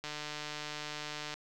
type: click train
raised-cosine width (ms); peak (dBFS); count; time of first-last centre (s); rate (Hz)
0.2; -22; 196; 0.04-1.34; 150
effects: none